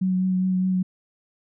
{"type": "tone with vibrato", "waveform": "sine", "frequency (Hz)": 185.6, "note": "F#3", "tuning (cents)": 6, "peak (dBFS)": -19, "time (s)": [0.01, 0.83], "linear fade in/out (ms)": 10, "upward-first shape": "triangle", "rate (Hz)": 4.9, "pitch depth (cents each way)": 18, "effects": []}